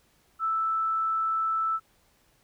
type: tone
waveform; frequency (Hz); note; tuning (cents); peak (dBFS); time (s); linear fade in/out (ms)
sine; 1318.5; E6; 0; -24; 0.39-1.8; 50
effects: pink hiss -65 dBFS RMS until 2.43 s